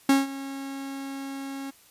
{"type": "tone with ADSR envelope", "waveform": "45% pulse", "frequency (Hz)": 273.2, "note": "C#4", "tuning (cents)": -25, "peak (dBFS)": -15, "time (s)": [0.09, 1.71], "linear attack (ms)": 4, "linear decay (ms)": 170, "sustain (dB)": -18, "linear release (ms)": 14, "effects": ["white hiss -56 dBFS RMS until 1.9 s", "resampled to 32000 Hz"]}